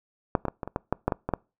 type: clicks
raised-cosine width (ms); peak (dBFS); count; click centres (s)
1; -6 / -13 / -13 / -17 / -20 / -12 / -9 / -8 / -10 / -14 / -9; 11; 0.352 / 0.453 / 0.483 / 0.632 / 0.676 / 0.761 / 0.926 / 1.08 / 1.122 / 1.29 / 1.337
effects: noise-tail reverb RT60 0.3 s tail -26 dB re dry